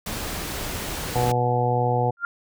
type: noise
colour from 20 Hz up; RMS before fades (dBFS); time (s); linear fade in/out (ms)
pink; -30; 0.06-1.32; 5
type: harmonic tone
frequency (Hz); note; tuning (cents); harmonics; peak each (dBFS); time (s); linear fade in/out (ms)
122.5; B2; -14; 1 / 2 / 3 / 4 / 5 / 6 / 7; -23 / -33 / -32 / -25 / -35 / -25 / -27; 1.15-2.11; 10
type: tone with exponential growth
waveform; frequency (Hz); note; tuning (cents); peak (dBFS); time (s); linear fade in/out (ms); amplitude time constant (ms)
sine; 1394; F6; -4; -18; 2.17-2.25; 1; 16
effects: none